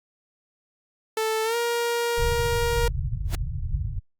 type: tone with pitch glide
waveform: sawtooth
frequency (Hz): 440 to 471.6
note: A4 to A#4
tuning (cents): 0 to +20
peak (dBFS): -19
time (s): 1.17-2.88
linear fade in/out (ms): 2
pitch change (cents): +120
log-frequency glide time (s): 1.44-1.56
type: low-pass noise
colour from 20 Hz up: pink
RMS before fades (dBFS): -27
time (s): 2.17-4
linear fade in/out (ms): 20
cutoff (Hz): 150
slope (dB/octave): 96
type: noise with exponential growth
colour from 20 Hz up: pink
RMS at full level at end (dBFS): -28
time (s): 3.25-3.35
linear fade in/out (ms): 0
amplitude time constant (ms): 20
effects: Opus 48 kbps